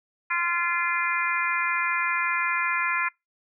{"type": "harmonic tone", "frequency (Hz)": 345.2, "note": "F4", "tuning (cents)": -20, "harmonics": [3, 4, 5, 6, 7], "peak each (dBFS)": [-29, -29, -29, -29, -29], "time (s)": [0.3, 3.09], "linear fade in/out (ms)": 10, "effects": ["noise-tail reverb RT60 0.2 s tail -26 dB re dry"]}